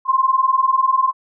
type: tone pair together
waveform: sine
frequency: 1043 / 1063.1 Hz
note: C6 / C6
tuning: -6 / +27 cents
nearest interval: unison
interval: 33 cents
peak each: -16 dBFS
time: 0.05-1.13 s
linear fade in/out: 50 ms
effects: none